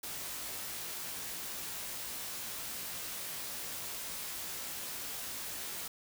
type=noise with comb filter; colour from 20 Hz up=white; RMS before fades=-41 dBFS; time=0.03-5.88 s; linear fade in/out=5 ms; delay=18 ms; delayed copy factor=+0.55; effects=none